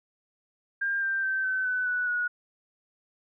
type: tone with pitch steps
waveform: sine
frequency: 1600 / 1575.2 / 1550.9 / 1526.9 / 1503.2 / 1480 / 1457.1 Hz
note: G6 / G6 / G6 / G6 / F#6 / F#6 / F#6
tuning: +35 / +8 / -19 / -46 / +27 / 0 / -27 cents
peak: -25 dBFS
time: 0.81-2.28 s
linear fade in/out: 10 ms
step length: 210 ms
effects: none